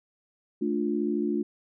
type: chord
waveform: sine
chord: D minor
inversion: second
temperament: just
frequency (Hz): 220.2 / 293.7 / 352.4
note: A3 / D4 / F4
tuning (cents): +2 / 0 / +16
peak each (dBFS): -29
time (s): 0.61-1.43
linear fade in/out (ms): 10
effects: none